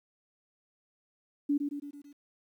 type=tone with echo; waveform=sine; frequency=287.5 Hz; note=D4; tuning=37 cents flat; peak=-24 dBFS; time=1.49-1.58 s; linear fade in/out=10 ms; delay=110 ms; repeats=5; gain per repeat=-5 dB; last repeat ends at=2.13 s; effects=11-bit